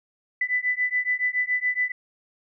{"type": "beating tone pair", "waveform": "sine", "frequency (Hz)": [1990, 1997.1], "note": ["B6", "B6"], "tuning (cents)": [13, 19], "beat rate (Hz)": 7.1, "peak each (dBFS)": [-25, -25], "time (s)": [0.41, 1.92], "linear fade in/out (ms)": 5, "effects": []}